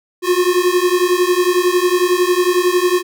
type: beating tone pair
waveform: square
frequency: 354.1 / 365.1 Hz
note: F4 / F#4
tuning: +24 / -23 cents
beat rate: 11 Hz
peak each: -16 dBFS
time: 0.22-3.03 s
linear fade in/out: 50 ms
effects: none